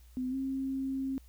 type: tone with pitch glide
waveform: sine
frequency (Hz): 254.7 to 267.4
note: C4 to C4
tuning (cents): -46 to +38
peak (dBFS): -31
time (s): 0.17-1.18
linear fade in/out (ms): 0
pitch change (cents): +84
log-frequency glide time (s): 0.3-0.35
effects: added 60 Hz sine -53 dBFS peak until 1.28 s + white hiss -66 dBFS RMS until 1.28 s